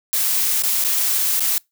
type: noise with dropouts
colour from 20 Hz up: blue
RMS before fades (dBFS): -19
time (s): 0.13-1.58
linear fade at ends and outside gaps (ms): 0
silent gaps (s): 0.622-0.636 / 0.84-0.847 / 1.396-1.405
effects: noise-tail reverb RT60 0.2 s tail -26 dB re dry